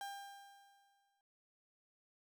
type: tone with exponential decay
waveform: 35% pulse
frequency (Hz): 798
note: G5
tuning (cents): +31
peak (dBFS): -40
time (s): 0.01-1.21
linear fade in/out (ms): 1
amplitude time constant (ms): 260
effects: none